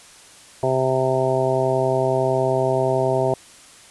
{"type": "harmonic tone", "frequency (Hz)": 130.81, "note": "C3", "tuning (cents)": 0, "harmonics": [1, 2, 3, 4, 5, 6, 7], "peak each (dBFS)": [-25, -31, -22, -26, -21, -30, -28], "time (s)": [0.63, 3.34], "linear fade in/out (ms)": 2, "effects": ["white hiss -46 dBFS RMS until 3.9 s", "resampled to 24000 Hz"]}